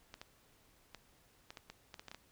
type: clicks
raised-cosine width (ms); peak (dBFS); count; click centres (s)
0.2; -30; 11; 0.141 / 0.215 / 0.947 / 1.505 / 1.572 / 1.7 / 1.942 / 1.995 / 2.083 / 2.115 / 2.146
effects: pink hiss -68 dBFS RMS until 2.31 s